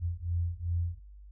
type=beating tone pair; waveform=sine; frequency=84.9 / 87.5 Hz; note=F2 / F2; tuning=-48 / +4 cents; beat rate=2.6 Hz; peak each=-32 / -32 dBFS; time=0-1 s; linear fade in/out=50 ms; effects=added 50 Hz sine -47 dBFS peak until 1.31 s